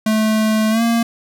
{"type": "tone with pitch glide", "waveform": "square", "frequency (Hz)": [217.4, 231.7], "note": ["A3", "A#3"], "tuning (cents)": [-21, -10], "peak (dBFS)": -14, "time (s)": [0.06, 1.03], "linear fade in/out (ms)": 5, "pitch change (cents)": 111, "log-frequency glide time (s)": [0.7, 0.82], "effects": []}